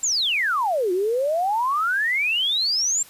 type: exponential two-way sweep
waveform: sine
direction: down then up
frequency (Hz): 7540 to 349.2 to 7540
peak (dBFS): -19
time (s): 0.03-3.03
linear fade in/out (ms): 5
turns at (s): 0.92
effects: white hiss -47 dBFS RMS until 3.09 s + resampled to 32000 Hz